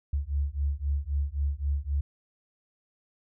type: beating tone pair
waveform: sine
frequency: 69.3 / 73.1 Hz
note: C#2 / D2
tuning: 0 / -7 cents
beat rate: 3.8 Hz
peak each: -29 dBFS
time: 0.13-2.01 s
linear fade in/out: 5 ms
effects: none